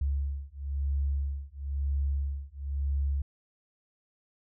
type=beating tone pair; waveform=sine; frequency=69.3 / 70.3 Hz; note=C#2 / C#2; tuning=0 / +25 cents; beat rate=1 Hz; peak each=-31 dBFS; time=0.01-3.22 s; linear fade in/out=5 ms; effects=none